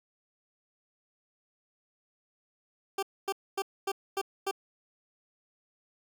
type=tone bursts; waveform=20% pulse; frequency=391.1 Hz; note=G4; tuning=4 cents flat; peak=-24 dBFS; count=6; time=2.98-4.512 s; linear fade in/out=5 ms; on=47 ms; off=250 ms; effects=none